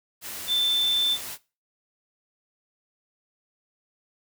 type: tone in noise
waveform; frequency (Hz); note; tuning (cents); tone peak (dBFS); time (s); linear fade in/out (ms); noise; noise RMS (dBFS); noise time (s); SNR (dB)
sine; 3540; A7; +10; -20; 0.47-1.18; 50; white; -36; 0.21-1.38; +13
effects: noise-tail reverb RT60 0.3 s tail -19 dB re dry